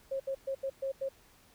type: tone bursts at uneven times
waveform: sine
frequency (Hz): 540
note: C#5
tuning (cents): -45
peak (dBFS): -31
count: 6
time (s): 0.11-0.2 / 0.27-0.35 / 0.47-0.55 / 0.63-0.7 / 0.82-0.92 / 1.01-1.09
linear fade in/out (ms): 10
effects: pink hiss -62 dBFS RMS until 1.54 s